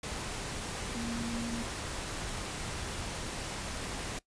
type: tone in noise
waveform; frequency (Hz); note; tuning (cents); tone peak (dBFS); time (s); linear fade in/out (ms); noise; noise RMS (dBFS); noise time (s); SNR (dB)
sine; 233.1; A#3; 0; -35; 0.95-1.63; 5; pink; -38; 0.03-4.19; 0
effects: noise-tail reverb RT60 0.1 s tail -19 dB re dry + resampled to 22050 Hz